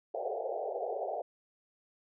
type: band-pass noise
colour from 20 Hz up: white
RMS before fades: -36 dBFS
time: 0.14-1.22 s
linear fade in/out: 5 ms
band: 390 to 780 Hz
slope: 96 dB/octave
effects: none